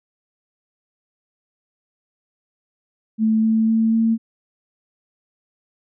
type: tone with pitch steps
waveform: sine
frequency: 220 / 221.9 / 223.8 / 225.8 Hz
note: A3 / A3 / A3 / A3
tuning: 0 / +15 / +30 / +45 cents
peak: -14 dBFS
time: 3.18-4.18 s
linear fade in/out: 50 ms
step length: 250 ms
effects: none